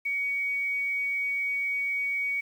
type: tone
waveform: sine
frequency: 2248 Hz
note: C#7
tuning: 24 cents sharp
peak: -26 dBFS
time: 0.05-2.41 s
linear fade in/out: 10 ms
effects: 9-bit